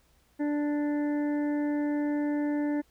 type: harmonic tone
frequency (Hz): 293.7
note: D4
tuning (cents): 0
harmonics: 1 / 2 / 3 / 5 / 6 / 7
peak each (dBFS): -26 / -37 / -42 / -51 / -45 / -52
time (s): 0.39-2.82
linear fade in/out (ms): 20
effects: added 60 Hz sine -67 dBFS peak until 2.9 s + pink hiss -67 dBFS RMS until 2.9 s